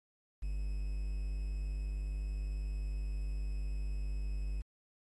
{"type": "tone with quantisation", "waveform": "triangle", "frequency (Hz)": 49.86, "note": "G1", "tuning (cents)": 30, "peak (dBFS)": -32, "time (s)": [0.42, 4.62], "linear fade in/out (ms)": 10, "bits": 10, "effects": ["AAC 32 kbps"]}